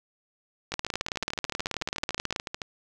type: two click trains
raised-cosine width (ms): 0.2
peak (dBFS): -15 / -11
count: 27 / 31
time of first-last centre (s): 0.72-2.618 / 0.74-2.362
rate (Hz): 13.7 / 18.5
effects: none